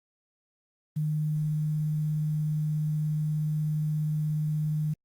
sine tone with quantisation, 152.8 Hz, D#3, 31 cents flat, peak -25 dBFS, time 0.96-4.94 s, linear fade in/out 10 ms, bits 9, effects Opus 32 kbps

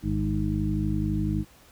harmonic tone with a mistuned harmonic, 51.91 Hz, G#1, in tune, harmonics 1 / 2 / 3 / 4 / 6, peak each -30 / -30 / -30 / -30 / -30 dBFS, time 0.02-1.45 s, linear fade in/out 50 ms, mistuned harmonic 1, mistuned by +70 cents, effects pink hiss -55 dBFS RMS until 1.71 s

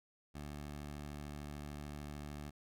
15% pulse tone with vibrato, 73.42 Hz, D2, in tune, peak -38 dBFS, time 0.34-2.51 s, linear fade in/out 20 ms, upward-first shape sine, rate 20 Hz, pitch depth 12 cents each way, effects none

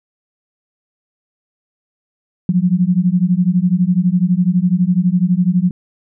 sine beating tone pair, 173.9 / 185.9 Hz, F3 / F#3, -7 / +8 cents, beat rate 12 Hz, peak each -14 dBFS, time 2.49-5.71 s, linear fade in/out 2 ms, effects none

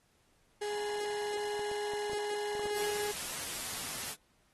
35% pulse tone, 415.3 Hz, G#4, in tune, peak -32 dBFS, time 0.61-3.12 s, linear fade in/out 10 ms
clicks, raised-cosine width 1 ms, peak -29 dBFS, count 8, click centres 1.594 / 1.715 / 1.936 / 2.097 / 2.133 / 2.552 / 2.595 / 2.656 s
white noise, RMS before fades -39 dBFS, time 2.73-4.16 s, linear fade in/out 50 ms
effects pink hiss -71 dBFS RMS until 4.53 s + AAC 32 kbps

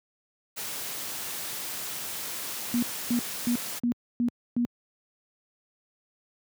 white noise, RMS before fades -35 dBFS, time 0.56-3.8 s, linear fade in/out 20 ms
sine tone bursts, 240 Hz, B3, 49 cents flat, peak -22 dBFS, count 6, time 2.74-4.65 s, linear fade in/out 0 ms, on 85 ms, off 280 ms
effects high-pass 100 Hz 12 dB/octave

